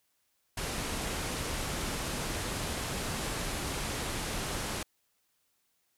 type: low-pass noise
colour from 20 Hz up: pink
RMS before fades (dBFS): -35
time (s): 0.57-4.83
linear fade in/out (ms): 5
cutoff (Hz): 12000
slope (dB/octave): 48
effects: white hiss -75 dBFS RMS until 5.97 s